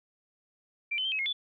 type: tone with pitch steps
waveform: sine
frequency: 2356 / 3047 / 3150 / 2560 / 2153 / 3465 Hz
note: D7 / G7 / G7 / D#7 / C7 / A7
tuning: +5 / -50 / +8 / +49 / +49 / -27 cents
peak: -28 dBFS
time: 0.91-1.33 s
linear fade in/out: 10 ms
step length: 70 ms
effects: none